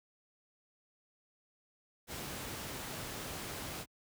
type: noise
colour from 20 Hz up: pink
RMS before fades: -42 dBFS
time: 2.07-3.86 s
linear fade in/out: 50 ms
effects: high-pass 60 Hz 12 dB/octave